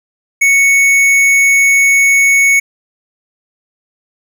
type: tone with tanh clipping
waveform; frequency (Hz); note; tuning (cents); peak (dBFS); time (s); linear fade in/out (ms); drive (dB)
sine; 2217; C#7; 0; -8; 0.41-2.6; 10; 14
effects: none